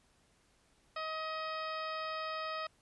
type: harmonic tone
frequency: 632 Hz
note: D#5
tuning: 27 cents sharp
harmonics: 1 / 2 / 3 / 4 / 5 / 6 / 7 / 8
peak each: -42 / -39 / -47 / -48 / -52 / -53 / -55 / -50 dBFS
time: 0.96-2.67 s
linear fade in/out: 5 ms
effects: pink hiss -70 dBFS RMS until 2.81 s + resampled to 24000 Hz